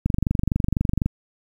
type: click train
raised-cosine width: 5 ms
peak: -8 dBFS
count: 25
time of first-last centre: 0.06-1.06 s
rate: 24 Hz
effects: 8-bit